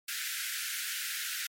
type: high-pass noise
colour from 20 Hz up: pink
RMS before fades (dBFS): -36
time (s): 0.08-1.47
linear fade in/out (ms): 5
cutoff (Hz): 1400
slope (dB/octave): 96
effects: MP3 64 kbps